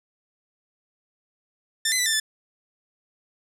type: tone with pitch steps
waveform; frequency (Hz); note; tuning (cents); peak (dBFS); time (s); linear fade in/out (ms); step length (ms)
10% pulse; 1786 / 2030 / 1977 / 1782 / 1748; A6 / B6 / B6 / A6 / A6; +25 / +47 / +1 / +22 / -12; -11; 1.85-2.2; 5; 70
effects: low-pass 11000 Hz 12 dB/octave